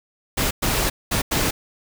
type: noise bursts at uneven times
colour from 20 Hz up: pink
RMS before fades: -21 dBFS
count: 4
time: 0.37-0.51 / 0.62-0.9 / 1.11-1.22 / 1.31-1.51 s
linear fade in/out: 10 ms
effects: none